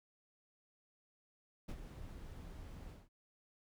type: noise with ADSR envelope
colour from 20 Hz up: brown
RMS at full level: -41 dBFS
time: 1.68-3.09 s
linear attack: 12 ms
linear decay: 56 ms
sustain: -9 dB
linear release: 190 ms
effects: none